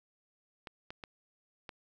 clicks, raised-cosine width 0.3 ms, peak -27 dBFS, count 4, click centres 0.672 / 0.905 / 1.038 / 1.692 s, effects 10-bit

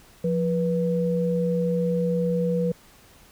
sine tone pair together, 174.61 / 487.9 Hz, F3 / B4, 0 / -21 cents, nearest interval octave + tritone, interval 1779 cents, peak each -23 / -24 dBFS, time 0.24-2.72 s, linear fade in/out 5 ms, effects pink hiss -53 dBFS RMS until 3.31 s

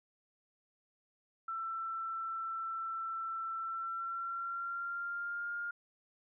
sine tone with pitch glide, 1337 to 1410.8 Hz, E6 to F6, +24 to +17 cents, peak -36 dBFS, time 1.48-5.71 s, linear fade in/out 5 ms, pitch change +93 cents, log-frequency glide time 3.59-5.51 s, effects none

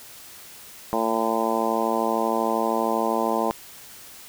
harmonic tone, 112.8 Hz, A2, 44 cents sharp, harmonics 2 / 3 / 4 / 5 / 6 / 7 / 8 / 9, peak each -29 / -29 / -29 / -29 / -29 / -29 / -29 / -29 dBFS, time 0.93-3.51 s, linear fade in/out 0 ms, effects white hiss -44 dBFS RMS until 4.28 s

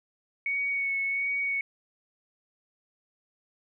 sine tone with vibrato, 2224 Hz, C#7, 5 cents sharp, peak -26 dBFS, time 0.46-1.61 s, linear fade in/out 2 ms, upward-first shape sine, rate 1.4 Hz, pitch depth 18 cents each way, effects none

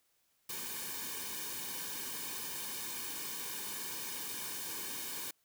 white noise with comb filter, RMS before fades -41 dBFS, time 0.49-5.31 s, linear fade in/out 5 ms, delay 1.5 ms, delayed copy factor -0.8, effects white hiss -75 dBFS RMS until 5.44 s

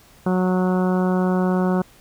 harmonic tone, 183.7 Hz, F#3, 12 cents flat, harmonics 1 / 2 / 3 / 4 / 5 / 6 / 7 / 8, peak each -18 / -24 / -28 / -30 / -32 / -34 / -35 / -36 dBFS, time 0.26-1.82 s, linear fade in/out 5 ms, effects pink hiss -51 dBFS RMS until 2 s

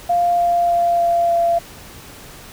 sine tone with pitch steps, 698.5 / 694.5 / 690.5 / 686.5 / 682.5 Hz, F5 / F5 / F5 / F5 / F5, 0 / -10 / -20 / -30 / -40 cents, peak -13 dBFS, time 0.09-1.59 s, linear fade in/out 10 ms, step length 300 ms, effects pink hiss -39 dBFS RMS until 2.52 s

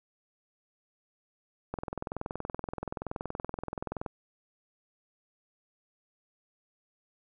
click train, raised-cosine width 1 ms, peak -20 dBFS, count 50, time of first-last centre 1.74-4.062 s, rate 21.1 Hz, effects none

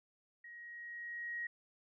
sine tone with level ramp, 1891 Hz, A#6, 24 cents sharp, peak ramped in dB -50 to -37 dBFS, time 0.44-1.47 s, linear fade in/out 5 ms, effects none

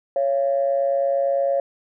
sine tone pair together, 555 / 683.8 Hz, C#5 / F5, +2 / -37 cents, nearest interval major third, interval 361 cents, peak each -18 / -24 dBFS, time 0.16-1.6 s, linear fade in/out 2 ms, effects tanh soft clip ceiling -10 dBFS

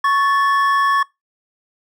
triangle tone pair together, 1108.7 / 1744.5 Hz, C#6 / A6, 0 / -15 cents, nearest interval minor sixth, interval 785 cents, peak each -12 / -18 dBFS, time 0.04-1.03 s, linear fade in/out 5 ms, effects noise-tail reverb RT60 0.2 s tail -23 dB re dry

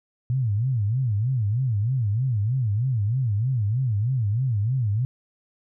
sine tone with vibrato, 115.8 Hz, A#2, 11 cents flat, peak -20 dBFS, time 0.3-5.05 s, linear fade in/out 0 ms, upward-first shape sine, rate 3.2 Hz, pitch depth 250 cents each way, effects none

